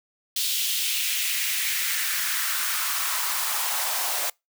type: noise with high-pass filter sweep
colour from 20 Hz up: white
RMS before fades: -26 dBFS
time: 0.36-4.3 s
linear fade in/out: 5 ms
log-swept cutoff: 3500 to 670 Hz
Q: 2.2
effects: noise-tail reverb RT60 0.2 s tail -26 dB re dry

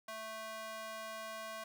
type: tone with high-pass filter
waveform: square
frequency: 220 Hz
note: A3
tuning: in tune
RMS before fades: -45 dBFS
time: 0.08-1.64 s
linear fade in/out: 5 ms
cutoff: 840 Hz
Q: 1.5
effects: none

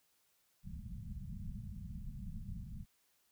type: low-pass noise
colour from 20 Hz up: pink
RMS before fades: -45 dBFS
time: 0.63-2.86 s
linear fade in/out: 50 ms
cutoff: 220 Hz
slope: 96 dB/octave
effects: white hiss -75 dBFS RMS until 3.31 s

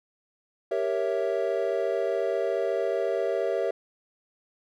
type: chord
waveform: triangle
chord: G diminished seventh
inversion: none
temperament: equal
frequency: 392 / 466.2 / 554.4 / 659.3 Hz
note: G4 / Bb4 / Db5 / Fb5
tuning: 0 / 0 / 0 / 0 cents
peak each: -28 dBFS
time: 0.71-3.71 s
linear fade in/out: 5 ms
effects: none

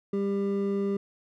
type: tone pair together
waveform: triangle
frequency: 198.8 / 397.6 Hz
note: G3 / G4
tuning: +25 / +25 cents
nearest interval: octave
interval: 1200 cents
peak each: -26 dBFS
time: 0.13-0.97 s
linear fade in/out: 5 ms
effects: none

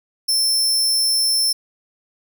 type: tone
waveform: sawtooth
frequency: 5340 Hz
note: E8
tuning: 22 cents sharp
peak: -13 dBFS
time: 0.28-1.53 s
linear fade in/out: 10 ms
effects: none

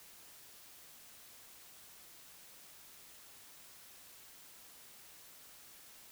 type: silence
effects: white hiss -57 dBFS RMS until 6.11 s

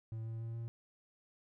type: tone with pitch steps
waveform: triangle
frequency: 111.9 / 113.13 / 114.38 / 115.65 Hz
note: A2 / A2 / A#2 / A#2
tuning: +30 / +49 / -32 / -13 cents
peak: -37 dBFS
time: 0.12-0.68 s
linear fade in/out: 0 ms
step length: 140 ms
effects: none

